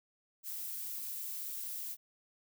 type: noise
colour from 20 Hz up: violet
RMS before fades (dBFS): -41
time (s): 0.43-1.97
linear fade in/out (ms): 50
effects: none